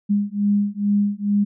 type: beating tone pair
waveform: sine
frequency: 202.9 / 205.2 Hz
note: G#3 / G#3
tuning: -40 / -21 cents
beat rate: 2.3 Hz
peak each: -20 dBFS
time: 0.09-1.45 s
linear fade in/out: 20 ms
effects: none